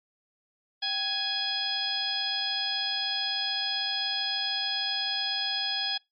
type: harmonic tone with a mistuned harmonic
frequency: 833 Hz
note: G#5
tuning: 5 cents sharp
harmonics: 1 / 2 / 3 / 4 / 5 / 6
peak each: -38 / -37 / -41 / -30 / -36 / -32 dBFS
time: 0.82-5.98 s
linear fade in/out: 10 ms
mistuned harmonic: 1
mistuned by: -110 cents
effects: noise-tail reverb RT60 0.2 s tail -25 dB re dry + MP3 32 kbps